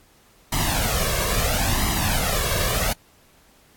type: noise with flanger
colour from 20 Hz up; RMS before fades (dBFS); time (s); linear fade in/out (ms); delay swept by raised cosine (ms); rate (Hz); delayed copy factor
pink; -22; 0.52-2.93; 5; 0.99 to 1.83; 0.74; +0.75
effects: pink hiss -56 dBFS RMS until 3.76 s + AAC 64 kbps